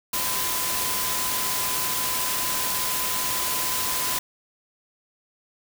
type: tone in noise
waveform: sine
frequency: 1013 Hz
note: B5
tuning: 44 cents sharp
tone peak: -33 dBFS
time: 0.13-4.19 s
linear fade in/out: 5 ms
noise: white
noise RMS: -26 dBFS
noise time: 0.13-4.19 s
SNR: -10 dB
effects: none